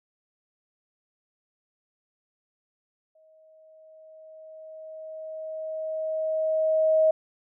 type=tone with exponential growth; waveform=sine; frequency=632 Hz; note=D#5; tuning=27 cents sharp; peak=-16 dBFS; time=3.15-7.11 s; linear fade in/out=5 ms; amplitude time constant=860 ms; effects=none